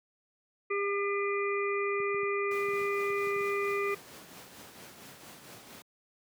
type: harmonic tone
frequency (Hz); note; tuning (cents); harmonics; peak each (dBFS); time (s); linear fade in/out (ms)
401.9; G4; +43; 1 / 3 / 5 / 6; -30 / -35 / -37 / -38; 0.7-3.95; 10
type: clicks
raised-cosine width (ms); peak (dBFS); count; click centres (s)
5; -35; 10; 2.001 / 2.145 / 2.232 / 2.686 / 2.736 / 2.815 / 3.103 / 3.271 / 3.363 / 3.409
type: noise with tremolo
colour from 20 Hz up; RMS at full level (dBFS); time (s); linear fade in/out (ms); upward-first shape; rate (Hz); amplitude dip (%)
pink; -47; 2.51-5.82; 2; triangle; 4.4; 45
effects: high-pass 150 Hz 12 dB/octave